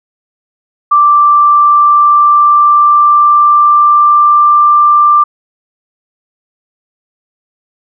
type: tone with pitch glide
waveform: sine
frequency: 1174.7 to 1183.6 Hz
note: D6 to D6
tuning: 0 to +13 cents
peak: -3 dBFS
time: 0.91-5.24 s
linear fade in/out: 10 ms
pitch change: +13 cents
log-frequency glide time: 1.3-4.68 s
effects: none